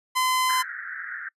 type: tone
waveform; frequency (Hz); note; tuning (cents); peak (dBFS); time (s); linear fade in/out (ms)
sawtooth; 1024; C6; -38; -17; 0.15-0.63; 20
type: band-pass noise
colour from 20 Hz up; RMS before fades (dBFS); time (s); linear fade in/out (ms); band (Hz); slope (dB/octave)
pink; -35; 0.49-1.29; 5; 1400 to 1900; 96
effects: noise-tail reverb RT60 0.1 s tail -25 dB re dry + resampled to 32000 Hz